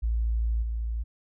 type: tone with level steps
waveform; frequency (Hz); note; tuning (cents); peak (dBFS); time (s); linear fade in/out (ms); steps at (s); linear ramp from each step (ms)
sine; 56.5; A1; +47; -23 / -27; 0.02-1.04; 20; 0.62; 10
effects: none